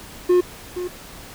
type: tone with echo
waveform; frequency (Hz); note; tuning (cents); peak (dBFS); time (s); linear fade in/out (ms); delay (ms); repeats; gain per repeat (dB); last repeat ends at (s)
triangle; 358.6; F4; +46; -10; 0.29-0.41; 10; 470; 1; -12; 0.88
effects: pink hiss -40 dBFS RMS until 1.34 s